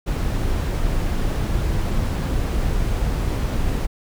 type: noise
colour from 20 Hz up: brown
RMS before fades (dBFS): -21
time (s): 0.06-3.87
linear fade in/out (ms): 20
effects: none